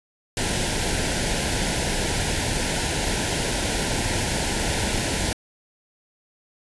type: band-stop noise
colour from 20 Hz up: pink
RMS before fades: -24 dBFS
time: 0.37-5.33 s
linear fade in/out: 2 ms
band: 1000 to 1400 Hz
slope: 96 dB/octave
effects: resampled to 24000 Hz